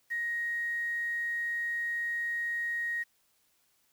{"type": "tone with quantisation", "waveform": "sine", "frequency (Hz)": 1878, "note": "A#6", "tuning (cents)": 12, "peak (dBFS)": -30, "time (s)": [0.1, 3.04], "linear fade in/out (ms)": 20, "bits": 9, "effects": ["white hiss -71 dBFS RMS until 3.92 s"]}